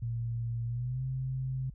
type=tone with pitch glide; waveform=sine; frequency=116.54 to 130.81 Hz; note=A#2 to C3; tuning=0 to 0 cents; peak=-31 dBFS; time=0.02-1.7 s; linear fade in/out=5 ms; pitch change=+200 cents; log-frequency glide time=0.66-1.03 s; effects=added 50 Hz sine -46 dBFS peak until 1.74 s